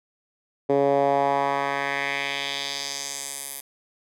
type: tone with band-pass filter sweep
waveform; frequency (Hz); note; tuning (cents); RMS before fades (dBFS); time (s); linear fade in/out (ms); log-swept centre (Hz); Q
10% pulse; 139.8; C#3; +15; -25; 0.69-3.61; 10; 430 to 12000; 1.9
effects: none